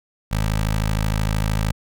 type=tone with notch filter; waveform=15% pulse; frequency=53.1 Hz; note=G#1; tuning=39 cents sharp; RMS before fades=-21 dBFS; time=0.31-1.72 s; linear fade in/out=10 ms; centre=360 Hz; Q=0.81; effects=none